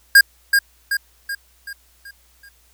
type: tone with echo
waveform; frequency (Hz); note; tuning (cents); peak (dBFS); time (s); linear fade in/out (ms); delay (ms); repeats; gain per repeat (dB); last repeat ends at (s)
square; 1618; G#6; -46; -6; 0.15-0.21; 5; 380; 6; -6; 2.49
effects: added 60 Hz sine -57 dBFS peak until 2.73 s + white hiss -57 dBFS RMS until 2.73 s